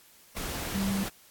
sine tone in noise, 196 Hz, G3, in tune, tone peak -27 dBFS, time 0.74-1.04 s, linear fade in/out 10 ms, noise pink, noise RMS -35 dBFS, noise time 0.36-1.09 s, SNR +5 dB, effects white hiss -57 dBFS RMS until 1.3 s + AAC 64 kbps

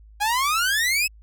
sawtooth exponential sweep, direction up, 806 to 2637 Hz, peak -16 dBFS, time 0.2-1.08 s, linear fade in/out 20 ms, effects added 53 Hz sine -45 dBFS peak until 1.22 s

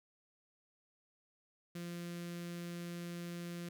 sawtooth tone with notch filter, 172.9 Hz, F3, 17 cents flat, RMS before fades -44 dBFS, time 1.75-3.69 s, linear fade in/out 5 ms, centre 840 Hz, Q 0.94, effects none

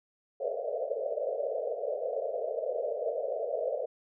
white band-pass noise, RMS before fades -33 dBFS, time 0.4-3.86 s, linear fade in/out 10 ms, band 440 to 660 Hz, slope 96 dB/octave, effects none

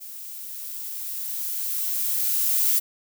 violet noise with level ramp, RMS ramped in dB -39 to -20 dBFS, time 0-2.8 s, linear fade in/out 20 ms, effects none

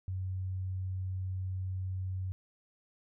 sine tone, 93.5 Hz, F#2, 19 cents sharp, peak -33 dBFS, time 0.08-2.32 s, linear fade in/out 0 ms, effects none

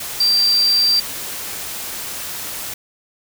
sine tone in noise, 4699 Hz, D8, in tune, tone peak -12 dBFS, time 0.2-1 s, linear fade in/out 5 ms, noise white, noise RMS -28 dBFS, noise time 0-2.74 s, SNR +13 dB, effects none

